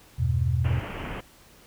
sine chord, E minor, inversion none, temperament just, 82.41 / 98.89 / 123.61 Hz, E2 / G2 / B2, 0 / +16 / +2 cents, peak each -25 / -29 / -24 dBFS, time 0.18-0.8 s, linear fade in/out 20 ms
pink low-pass noise, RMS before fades -35 dBFS, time 0.64-1.21 s, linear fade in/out 10 ms, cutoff 3100 Hz, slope 96 dB/octave
effects pink hiss -54 dBFS RMS until 1.66 s

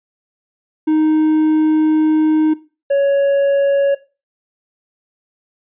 triangle tone pair in turn, 311.1 / 558 Hz, D#4 / C#5, 0 / +11 cents, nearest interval minor seventh, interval 1011 cents, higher second, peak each -9 dBFS, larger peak neither, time 0.87-2.54 / 2.9-3.95 s, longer first, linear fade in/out 10 ms, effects noise-tail reverb RT60 0.3 s tail -17 dB re dry + resampled to 8000 Hz

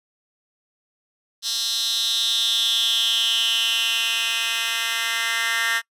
10% pulse tone with high-pass filter sweep, 229.1 Hz, A#3, 30 cents flat, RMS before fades -22 dBFS, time 1.42-5.82 s, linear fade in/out 50 ms, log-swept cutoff 4400 to 1900 Hz, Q 5.9, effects noise-tail reverb RT60 0.1 s tail -24 dB re dry + resampled to 32000 Hz

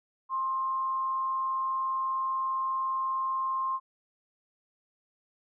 sine tone with amplitude modulation, 1057 Hz, C6, 17 cents sharp, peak -26 dBFS, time 0.29-3.8 s, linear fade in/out 50 ms, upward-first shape sine, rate 185 Hz, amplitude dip 25%, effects none

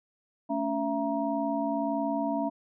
sine tone cluster, 220.5 / 282.1 / 669 / 942 Hz, A3 / C#4 / E5 / A#5, +4 / +30 / +25 / +18 cents, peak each -35 / -30 / -31 / -34 dBFS, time 0.49-2.5 s, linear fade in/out 20 ms, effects none

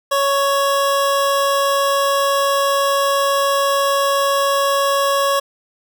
square tone pair together, 557 / 1109.8 Hz, C#5 / C#6, +8 / +2 cents, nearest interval octave, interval 1194 cents, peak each -18 dBFS, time 0.11-5.4 s, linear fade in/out 10 ms, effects none

